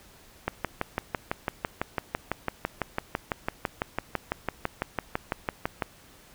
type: click train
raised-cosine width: 0.5 ms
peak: -11 dBFS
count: 33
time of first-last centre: 0.48-5.822 s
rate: 5.99 Hz
effects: pink hiss -54 dBFS RMS until 6.34 s